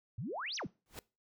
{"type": "exponential two-way sweep", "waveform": "sine", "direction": "up then down", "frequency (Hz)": [97.2, 6260, 118.8], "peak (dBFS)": -37, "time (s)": [0.18, 0.67], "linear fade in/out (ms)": 5, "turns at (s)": 0.56}
{"type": "noise with exponential growth", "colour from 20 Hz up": "pink", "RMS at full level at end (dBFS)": -42, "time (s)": [0.86, 0.99], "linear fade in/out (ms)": 0, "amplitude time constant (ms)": 28}
{"effects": ["noise-tail reverb RT60 0.3 s tail -22 dB re dry"]}